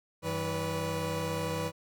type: tone cluster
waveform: 30% pulse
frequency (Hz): 95.6 / 160.7 / 492.5 / 570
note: G2 / E3 / B4 / C#5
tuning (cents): -43 / -44 / -5 / +48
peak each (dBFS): -36 / -33 / -32 / -37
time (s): 0.22-1.72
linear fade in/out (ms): 50
effects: none